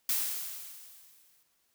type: noise with exponential decay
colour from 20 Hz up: blue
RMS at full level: -28 dBFS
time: 0.09-1.43 s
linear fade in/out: 2 ms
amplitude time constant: 290 ms
effects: white hiss -73 dBFS RMS until 1.74 s